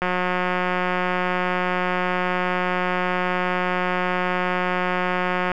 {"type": "click train", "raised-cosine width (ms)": 0.5, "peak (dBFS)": -8, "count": 996, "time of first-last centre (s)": [0.02, 5.517], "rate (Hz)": 181, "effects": []}